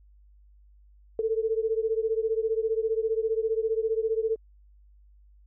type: beating tone pair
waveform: sine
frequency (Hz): 440 / 455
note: A4 / A#4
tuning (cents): 0 / -42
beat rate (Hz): 15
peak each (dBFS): -26 / -28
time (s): 1.19-4.36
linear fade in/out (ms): 2
effects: added 50 Hz sine -53 dBFS peak until 5.46 s